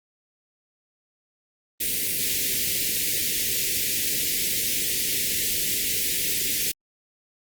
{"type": "band-stop noise", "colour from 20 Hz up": "white", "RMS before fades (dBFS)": -25, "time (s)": [1.8, 6.72], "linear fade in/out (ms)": 10, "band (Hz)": [500, 1900], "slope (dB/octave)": 48, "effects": ["Opus 32 kbps"]}